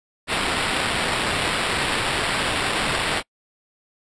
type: noise with sample-and-hold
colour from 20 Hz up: violet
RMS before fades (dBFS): -23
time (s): 0.27-3.23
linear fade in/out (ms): 50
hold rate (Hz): 6300
effects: noise-tail reverb RT60 0.1 s tail -26 dB re dry + resampled to 22050 Hz